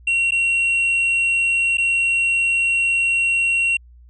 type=tone with dropouts; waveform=triangle; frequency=2739 Hz; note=F7; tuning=34 cents flat; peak=-14 dBFS; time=0.07-3.77 s; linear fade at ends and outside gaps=5 ms; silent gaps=0.309-0.319 / 1.772-1.781 s; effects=added 60 Hz sine -43 dBFS peak until 4.09 s + resampled to 22050 Hz